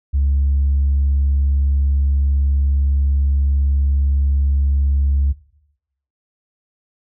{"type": "tone", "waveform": "sine", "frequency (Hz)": 69.6, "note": "C#2", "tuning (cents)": 8, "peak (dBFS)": -12, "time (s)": [0.13, 5.33], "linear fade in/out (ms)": 20, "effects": ["noise-tail reverb RT60 0.8 s tail -18 dB re dry", "tanh soft clip ceiling -10 dBFS"]}